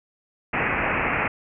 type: low-pass noise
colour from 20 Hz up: white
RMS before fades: -24 dBFS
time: 0.53-1.28 s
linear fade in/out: 5 ms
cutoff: 2600 Hz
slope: 96 dB/octave
effects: none